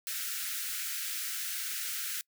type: high-pass noise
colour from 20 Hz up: white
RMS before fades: -36 dBFS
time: 0.07-2.21 s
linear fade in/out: 0 ms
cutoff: 1300 Hz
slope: 96 dB/octave
effects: noise-tail reverb RT60 0.1 s tail -25 dB re dry